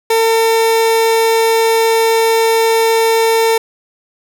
30% pulse tone, 451.9 Hz, A4, 46 cents sharp, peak -7 dBFS, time 0.1-3.58 s, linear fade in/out 5 ms, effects none

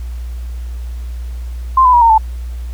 sine tone with pitch steps, 1046.5 / 1002.1 / 959.6 / 919 / 880 Hz, C6 / B5 / A#5 / A#5 / A5, 0 / +25 / +50 / -25 / 0 cents, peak -5 dBFS, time 1.77-2.18 s, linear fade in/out 5 ms, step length 82 ms, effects added 60 Hz sine -21 dBFS peak until 2.73 s + pink hiss -45 dBFS RMS until 2.73 s

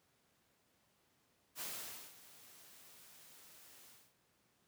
white noise with ADSR envelope, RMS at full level -43 dBFS, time 1.55-4.14 s, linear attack 59 ms, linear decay 520 ms, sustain -17 dB, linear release 250 ms, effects pink hiss -75 dBFS RMS until 4.67 s + high-pass 100 Hz 12 dB/octave

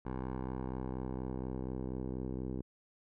10% pulse tone with low-pass filter sweep, 64.2 Hz, C2, 32 cents flat, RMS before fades -39 dBFS, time 0.05-2.62 s, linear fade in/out 10 ms, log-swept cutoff 1100 to 410 Hz, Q 1.2, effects none

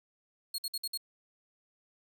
sawtooth tone bursts, 4306 Hz, C8, 49 cents sharp, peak -30 dBFS, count 5, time 0.54-0.975 s, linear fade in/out 5 ms, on 43 ms, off 55 ms, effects 10-bit

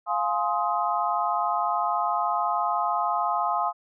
sine chord, F minor seventh, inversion none, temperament just, 698.5 / 838.1 / 1047.7 / 1257.2 Hz, F5 / Ab5 / C6 / Eb6, 0 / +16 / +2 / +18 cents, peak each -28 dBFS, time 0.06-3.73 s, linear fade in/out 50 ms, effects none

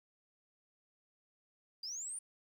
sine linear sweep, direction up, 4699 to 9380 Hz, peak -39 dBFS, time 1.83-2.19 s, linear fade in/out 5 ms, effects tanh soft clip ceiling -35 dBFS + 11-bit

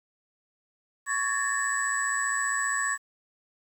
sine tone cluster, 1114 / 1693 / 1808 / 7900 Hz, C#6 / G#6 / A6 / B8, +8 / +33 / +47 / 0 cents, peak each -30 dBFS, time 1.06-2.98 s, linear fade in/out 50 ms, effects tanh soft clip ceiling -17 dBFS + 9-bit

